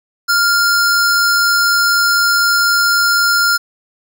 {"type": "tone pair together", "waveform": "square", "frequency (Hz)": [1396.9, 5236], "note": ["F6", "E8"], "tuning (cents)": [0, -13], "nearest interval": "octave + major seventh", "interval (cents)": 2287, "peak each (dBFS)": [-12, -18], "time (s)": [0.28, 3.58], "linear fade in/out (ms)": 20, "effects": []}